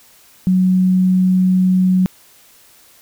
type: tone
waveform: sine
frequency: 185 Hz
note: F#3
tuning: in tune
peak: -10 dBFS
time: 0.47-2.06 s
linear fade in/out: 0 ms
effects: white hiss -48 dBFS RMS until 3.01 s